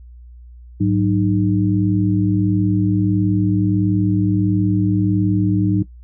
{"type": "tone cluster", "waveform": "sine", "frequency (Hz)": [104.5, 186, 305.5], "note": ["G#2", "F#3", "D#4"], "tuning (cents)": [11, 9, -32], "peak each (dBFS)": -18, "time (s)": [0.8, 5.83], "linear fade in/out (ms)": 10, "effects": ["noise-tail reverb RT60 0.1 s tail -17 dB re dry", "added 60 Hz sine -37 dBFS peak until 6.03 s"]}